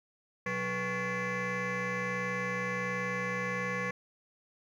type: tone with frequency modulation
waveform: sine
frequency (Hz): 1108.7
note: C#6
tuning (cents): 0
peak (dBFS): -28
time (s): 0.46-3.91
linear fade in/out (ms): 5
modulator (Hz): 308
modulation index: 3.6
effects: tanh soft clip ceiling -30 dBFS + 11-bit